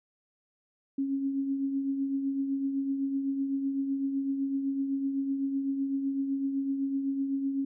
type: tone with tremolo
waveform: sine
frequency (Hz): 273.7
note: C#4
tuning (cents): -22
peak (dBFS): -25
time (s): 0.98-7.65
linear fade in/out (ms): 5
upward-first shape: triangle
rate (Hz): 7.9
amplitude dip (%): 50
effects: none